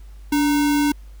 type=tone with sample-and-hold; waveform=sine; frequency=290 Hz; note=D4; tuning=22 cents flat; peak=-15 dBFS; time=0.32-0.92 s; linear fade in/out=5 ms; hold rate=1225 Hz; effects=added 50 Hz sine -37 dBFS peak until 1.2 s + pink hiss -57 dBFS RMS until 1.2 s